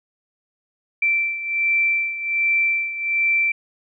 sine beating tone pair, 2341 / 2342.3 Hz, D7 / D7, -6 / -5 cents, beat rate 1.3 Hz, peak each -19 / -24 dBFS, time 1.02-3.52 s, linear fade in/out 5 ms, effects none

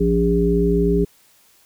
harmonic tone with a mistuned harmonic, 58 Hz, A#1, 8 cents flat, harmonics 1 / 3 / 5 / 7, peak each -21 / -19 / -23 / -18 dBFS, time 0-1.05 s, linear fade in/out 10 ms, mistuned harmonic 5, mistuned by -42 cents, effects white hiss -55 dBFS RMS until 1.65 s

